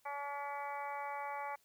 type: harmonic tone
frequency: 284.8 Hz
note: C#4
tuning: 47 cents sharp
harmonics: 2 / 3 / 4 / 5 / 6 / 7 / 8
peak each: -48 / -41 / -46 / -52 / -57 / -50 / -51 dBFS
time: 0.05-1.56 s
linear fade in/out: 10 ms
effects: white hiss -72 dBFS RMS until 1.64 s